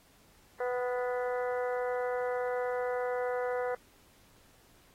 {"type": "harmonic tone with a mistuned harmonic", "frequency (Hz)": 248.4, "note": "B3", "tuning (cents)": 10, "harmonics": [2, 3, 4, 5, 6, 7, 8], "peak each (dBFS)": [-31, -38, -43, -45, -43, -48, -48], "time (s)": [0.6, 3.75], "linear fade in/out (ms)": 5, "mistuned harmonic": 6, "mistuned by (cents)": -27, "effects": ["pink hiss -63 dBFS RMS until 4.94 s", "AAC 48 kbps"]}